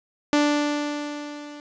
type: tone with level ramp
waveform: sawtooth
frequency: 293.7 Hz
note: D4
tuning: in tune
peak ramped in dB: -12 to -34 dBFS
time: 0.33-1.6 s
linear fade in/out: 0 ms
effects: resampled to 16000 Hz + 9-bit